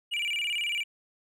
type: tone with vibrato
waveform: triangle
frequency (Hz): 2600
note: E7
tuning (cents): -24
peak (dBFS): -26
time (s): 0.11-0.84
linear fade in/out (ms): 20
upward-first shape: square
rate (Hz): 18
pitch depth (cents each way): 180
effects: none